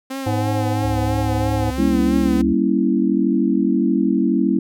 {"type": "tone with vibrato", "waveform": "sawtooth", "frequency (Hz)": 261.6, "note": "C4", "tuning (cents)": 0, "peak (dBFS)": -21, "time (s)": [0.1, 2.42], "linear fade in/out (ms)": 10, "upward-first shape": "sine", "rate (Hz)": 3, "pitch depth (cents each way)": 60}
{"type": "harmonic tone", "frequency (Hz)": 105.4, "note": "G#2", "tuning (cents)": 26, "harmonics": [1, 3, 5, 7, 8], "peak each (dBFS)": [-20, -25, -27, -28, -29], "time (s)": [0.26, 1.71], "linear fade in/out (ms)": 10}
{"type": "tone", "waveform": "sine", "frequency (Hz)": 69.3, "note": "C#2", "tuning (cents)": 0, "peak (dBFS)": -25, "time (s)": [0.83, 2.54], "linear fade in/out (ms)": 20}
{"type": "chord", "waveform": "sine", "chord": "G diminished seventh", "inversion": "none", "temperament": "equal with one note detuned", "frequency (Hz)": [196, 235.5, 277.2, 329.6], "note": ["G3", "Bb3", "Db4", "Fb4"], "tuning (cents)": [0, 18, 0, 0], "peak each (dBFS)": -20, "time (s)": [1.78, 4.59], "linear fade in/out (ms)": 5}
{"effects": []}